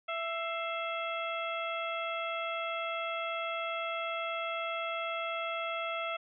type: harmonic tone with a mistuned harmonic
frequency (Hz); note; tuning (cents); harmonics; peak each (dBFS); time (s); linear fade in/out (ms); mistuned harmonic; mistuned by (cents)
663; E5; +10; 1 / 2 / 3 / 4 / 5; -37 / -37 / -41 / -41 / -44; 0.08-6.17; 10; 3; +97
effects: none